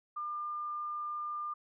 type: tone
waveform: sine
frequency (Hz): 1201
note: D6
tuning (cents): +38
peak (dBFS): -35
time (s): 0.16-1.54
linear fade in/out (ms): 10
effects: none